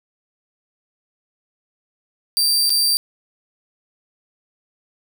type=tone with dropouts; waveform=sawtooth; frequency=4688 Hz; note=D8; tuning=4 cents flat; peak=-12 dBFS; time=2.37-2.97 s; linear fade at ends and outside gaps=0 ms; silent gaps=2.695-2.703 s; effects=7-bit